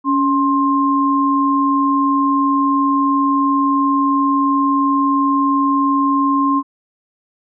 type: tone pair together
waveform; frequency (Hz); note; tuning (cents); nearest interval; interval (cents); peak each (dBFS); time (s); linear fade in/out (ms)
sine; 280 / 1057.1; C#4 / C6; +18 / +17; octave + major seventh; 2299; -15; 0.04-6.63; 50
effects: none